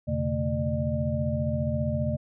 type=tone cluster; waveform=sine; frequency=85.2 / 128.8 / 143.7 / 225 / 601 Hz; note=F2 / C3 / D3 / A3 / D5; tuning=-42 / -27 / -37 / +39 / +40 cents; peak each=-31 dBFS; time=0.07-2.17 s; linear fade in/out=20 ms; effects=none